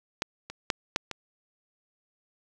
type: clicks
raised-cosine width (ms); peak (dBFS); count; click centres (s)
0.2; -10 / -21 / -7 / -7 / -17; 5; 0.221 / 0.5 / 0.702 / 0.961 / 1.113
effects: none